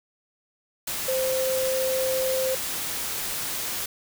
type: tone in noise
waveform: sine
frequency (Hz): 522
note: C5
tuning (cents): -4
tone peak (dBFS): -23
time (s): 1.08-2.55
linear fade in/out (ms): 5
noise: white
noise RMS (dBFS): -30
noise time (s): 0.87-3.86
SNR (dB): +4
effects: none